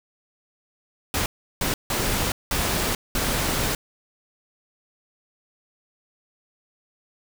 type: noise bursts at uneven times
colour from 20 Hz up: pink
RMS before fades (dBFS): -24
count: 5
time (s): 1.14-1.26 / 1.61-1.74 / 1.9-2.32 / 2.51-2.95 / 3.15-3.75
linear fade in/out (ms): 2
effects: none